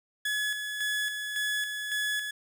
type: tone with tremolo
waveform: 30% pulse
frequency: 1699 Hz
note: G#6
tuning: 39 cents sharp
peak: -25 dBFS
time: 0.25-2.31 s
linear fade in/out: 5 ms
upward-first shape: square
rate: 1.8 Hz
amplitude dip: 45%
effects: none